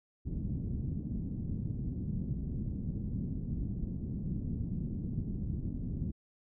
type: low-pass noise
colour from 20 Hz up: white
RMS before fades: -36 dBFS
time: 0.25-6.12 s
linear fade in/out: 20 ms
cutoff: 220 Hz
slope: 24 dB/octave
effects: none